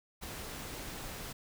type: noise with ADSR envelope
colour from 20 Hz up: pink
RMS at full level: -41 dBFS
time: 0.21-1.33 s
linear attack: 26 ms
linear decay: 7 ms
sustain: -2 dB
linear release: 11 ms
effects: none